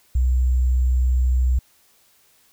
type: tone with sample-and-hold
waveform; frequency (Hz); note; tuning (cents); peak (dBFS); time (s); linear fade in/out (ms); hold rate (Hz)
sine; 63; B1; +35; -15; 0.15-1.59; 5; 7350
effects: white hiss -58 dBFS RMS until 2.52 s